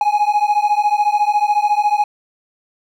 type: beating tone pair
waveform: triangle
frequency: 826 / 840 Hz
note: G#5 / G#5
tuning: -10 / +19 cents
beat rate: 14 Hz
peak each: -14 dBFS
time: 0.01-2.04 s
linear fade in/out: 2 ms
effects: none